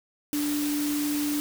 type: tone in noise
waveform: sine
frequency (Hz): 293.7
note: D4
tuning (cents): 0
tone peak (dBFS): -25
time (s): 0.33-1.4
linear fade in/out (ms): 0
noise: white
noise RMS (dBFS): -34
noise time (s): 0.33-1.4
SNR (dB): +6
effects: none